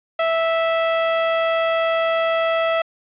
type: tone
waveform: sawtooth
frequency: 657 Hz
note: E5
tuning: 6 cents flat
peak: -13 dBFS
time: 0.19-2.82 s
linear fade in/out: 5 ms
effects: resampled to 8000 Hz + 7-bit